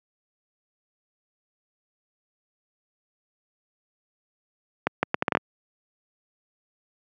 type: accelerating click train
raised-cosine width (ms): 0.5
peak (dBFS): -5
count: 8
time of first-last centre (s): 4.87-5.372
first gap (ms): 160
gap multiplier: 0.71
effects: high-pass 150 Hz 12 dB/octave